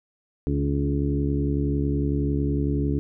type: harmonic tone with a mistuned harmonic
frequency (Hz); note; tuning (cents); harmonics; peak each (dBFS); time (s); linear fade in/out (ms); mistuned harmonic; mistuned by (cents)
70.9; C#2; +40; 1 / 2 / 3 / 4 / 5 / 6; -26 / -26 / -35 / -26 / -33 / -33; 0.47-2.99; 0; 5; -18
effects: none